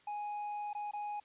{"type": "tone with dropouts", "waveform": "triangle", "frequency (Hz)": 830.6, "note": "G#5", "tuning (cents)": 0, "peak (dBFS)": -35, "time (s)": [0.07, 1.2], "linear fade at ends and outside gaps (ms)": 5, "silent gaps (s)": [[0.732, 0.749], [0.912, 0.934]], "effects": ["white hiss -66 dBFS RMS until 1.24 s", "resampled to 8000 Hz"]}